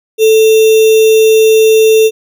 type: tone with sample-and-hold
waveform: sine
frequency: 440 Hz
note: A4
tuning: in tune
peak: -3 dBFS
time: 0.18-2.11 s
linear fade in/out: 50 ms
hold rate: 3150 Hz
effects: none